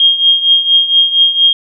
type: tone with tremolo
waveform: sine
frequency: 3235 Hz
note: G#7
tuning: 46 cents flat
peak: -3 dBFS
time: 0-1.53 s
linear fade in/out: 2 ms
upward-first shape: triangle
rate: 4.3 Hz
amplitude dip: 80%
effects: none